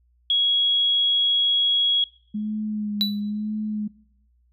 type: tone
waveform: sine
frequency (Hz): 3322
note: G#7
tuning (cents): 0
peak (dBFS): -17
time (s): 0.3-2.04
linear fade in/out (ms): 2
type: tone with vibrato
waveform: sine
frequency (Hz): 210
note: G#3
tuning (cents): +19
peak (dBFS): -24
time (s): 2.34-3.88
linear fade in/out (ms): 10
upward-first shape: sine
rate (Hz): 1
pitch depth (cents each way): 36
type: tone with exponential decay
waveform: triangle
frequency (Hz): 3951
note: B7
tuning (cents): 0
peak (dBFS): -14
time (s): 3.01-3.21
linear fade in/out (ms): 0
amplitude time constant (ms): 43
effects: noise-tail reverb RT60 0.9 s tail -23 dB re dry + added 60 Hz sine -59 dBFS peak until 4.52 s